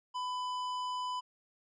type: tone with hard clipping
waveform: sine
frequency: 1000 Hz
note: B5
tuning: 21 cents sharp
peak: -36 dBFS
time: 0.14-1.21 s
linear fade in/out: 20 ms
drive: 11 dB
effects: resampled to 24000 Hz